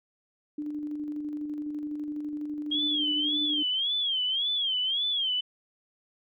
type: tone with tremolo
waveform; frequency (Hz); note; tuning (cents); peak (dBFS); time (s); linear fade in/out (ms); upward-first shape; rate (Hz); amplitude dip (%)
sine; 297.7; D4; +24; -30; 0.58-3.63; 5; square; 12; 30
type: tone with vibrato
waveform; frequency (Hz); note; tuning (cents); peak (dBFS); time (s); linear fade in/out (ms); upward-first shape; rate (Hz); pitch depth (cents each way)
sine; 3228; G#7; -50; -25; 2.71-5.41; 10; sine; 1.8; 140
effects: none